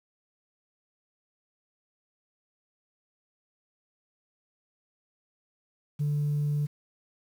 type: tone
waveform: sine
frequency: 146.83 Hz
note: D3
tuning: in tune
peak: -23 dBFS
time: 5.99-6.67 s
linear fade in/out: 20 ms
effects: tanh soft clip ceiling -22 dBFS + 9-bit